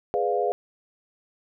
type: chord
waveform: sine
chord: G# diminished seventh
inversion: none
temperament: equal with one note detuned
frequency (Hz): 415.3 / 493.9 / 587.3 / 701.7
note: G#4 / B4 / D5 / F5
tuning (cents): 0 / 0 / 0 / +8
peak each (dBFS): -26 / -27 / -31 / -26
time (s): 0.14-0.52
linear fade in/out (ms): 0
effects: none